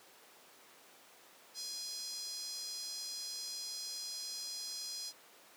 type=tone with high-pass filter; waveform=5% pulse; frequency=830.6 Hz; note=G#5; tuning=in tune; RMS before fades=-43 dBFS; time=1.54-5.13 s; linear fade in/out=50 ms; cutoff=4700 Hz; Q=4.8; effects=pink hiss -59 dBFS RMS until 5.56 s + high-pass 400 Hz 12 dB/octave